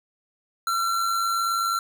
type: tone with amplitude modulation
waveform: square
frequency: 1357 Hz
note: E6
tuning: 50 cents sharp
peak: -21 dBFS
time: 0.67-1.79 s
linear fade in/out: 2 ms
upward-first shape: sine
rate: 99.3 Hz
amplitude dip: 40%
effects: none